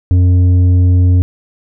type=tone with tanh clipping; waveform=sine; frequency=90 Hz; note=F#2; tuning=47 cents flat; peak=-7 dBFS; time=0.11-1.22 s; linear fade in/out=0 ms; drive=7 dB; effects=none